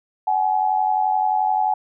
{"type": "tone pair together", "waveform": "sine", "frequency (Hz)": [753.5, 845], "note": ["F#5", "G#5"], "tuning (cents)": [31, 30], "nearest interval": "major second", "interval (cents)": 199, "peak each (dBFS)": [-20, -19], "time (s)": [0.27, 1.74], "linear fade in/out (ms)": 5, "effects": []}